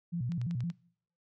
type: tone with vibrato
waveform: sine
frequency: 144.4 Hz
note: D3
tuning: 29 cents flat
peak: -31 dBFS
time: 0.12-0.72 s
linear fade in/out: 20 ms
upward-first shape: square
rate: 5.8 Hz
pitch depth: 300 cents each way
type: click train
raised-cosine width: 0.2 ms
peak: -32 dBFS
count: 5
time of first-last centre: 0.32-0.701 s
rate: 10.5 Hz
effects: noise-tail reverb RT60 0.6 s tail -23 dB re dry